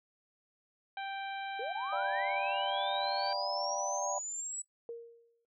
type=harmonic tone; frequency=784 Hz; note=G5; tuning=in tune; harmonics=1 / 2 / 3 / 4 / 5; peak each=-38 / -44 / -48 / -50 / -52 dBFS; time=0.97-3.33 s; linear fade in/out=2 ms
type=linear sweep; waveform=sine; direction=up; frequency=415.5 to 7902 Hz; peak=-37 dBFS; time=1.59-4.62 s; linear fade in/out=5 ms
type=chord; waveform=sine; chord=G dominant seventh; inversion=second; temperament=just; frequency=588 / 705.6 / 784 / 980 Hz; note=D5 / F5 / G5 / B5; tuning=+2 / +18 / 0 / -14 cents; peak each=-37 / -41 / -38 / -40 dBFS; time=1.92-4.19 s; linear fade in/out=10 ms
type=tone with exponential decay; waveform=sine; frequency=466.2 Hz; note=A#4; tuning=in tune; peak=-36 dBFS; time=4.89-5.45 s; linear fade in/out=1 ms; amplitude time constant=120 ms
effects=noise-tail reverb RT60 0.1 s tail -17 dB re dry